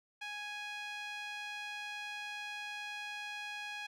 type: tone with band-pass filter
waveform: sawtooth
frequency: 830.6 Hz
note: G#5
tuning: in tune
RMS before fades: -43 dBFS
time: 0.21-3.87 s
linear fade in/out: 10 ms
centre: 2500 Hz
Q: 1.6
effects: none